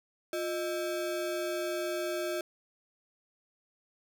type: ring-modulated tone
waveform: square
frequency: 485.8 Hz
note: B4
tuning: 29 cents flat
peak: -29 dBFS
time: 0.33-2.41 s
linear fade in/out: 2 ms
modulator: 133 Hz
effects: none